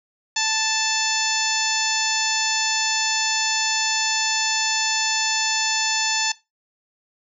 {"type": "harmonic tone", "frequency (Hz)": 880, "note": "A5", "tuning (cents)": 0, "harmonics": [1, 2, 3, 4, 5, 6, 7, 8], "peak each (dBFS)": [-28, -28, -28, -28, -28, -28, -28, -28], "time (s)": [0.36, 6.32], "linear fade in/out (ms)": 5, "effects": ["noise-tail reverb RT60 0.2 s tail -17 dB re dry"]}